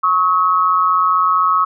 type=tone pair together; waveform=sine; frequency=1104 / 1279.6 Hz; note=C#6 / D#6; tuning=-7 / +48 cents; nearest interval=minor third; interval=255 cents; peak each=-14 dBFS; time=0.03-1.65 s; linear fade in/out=10 ms; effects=none